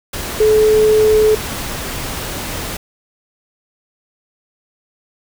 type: tone in noise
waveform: sine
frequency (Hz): 430.9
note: A4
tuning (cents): -36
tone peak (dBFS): -8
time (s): 0.4-1.35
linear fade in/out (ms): 5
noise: pink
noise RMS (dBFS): -24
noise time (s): 0.13-2.77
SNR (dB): +13
effects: none